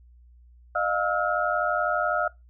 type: tone cluster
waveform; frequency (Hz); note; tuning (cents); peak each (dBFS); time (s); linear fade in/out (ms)
sine; 611 / 703 / 1302 / 1418; D#5 / F5 / E6 / F6; -32 / +11 / -22 / +26; -28; 0.75-2.28; 5
effects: noise-tail reverb RT60 0.2 s tail -21 dB re dry + added 60 Hz sine -50 dBFS peak until 2.49 s